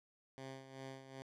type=tone with tremolo; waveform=10% pulse; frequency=133.5 Hz; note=C3; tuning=35 cents sharp; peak=-38 dBFS; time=0.38-1.22 s; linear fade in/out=0 ms; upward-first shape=sine; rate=2.6 Hz; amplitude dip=65%; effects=low-pass 7000 Hz 12 dB/octave